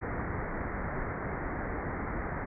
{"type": "low-pass noise", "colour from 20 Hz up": "pink", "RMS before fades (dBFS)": -35, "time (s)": [0.01, 2.46], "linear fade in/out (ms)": 20, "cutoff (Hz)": 2100, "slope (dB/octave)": 96, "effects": []}